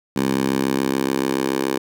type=tone with high-pass filter sweep; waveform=10% pulse; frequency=67 Hz; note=C2; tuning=42 cents sharp; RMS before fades=-21 dBFS; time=0.16-1.78 s; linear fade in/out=5 ms; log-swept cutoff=210 to 350 Hz; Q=1.5; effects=none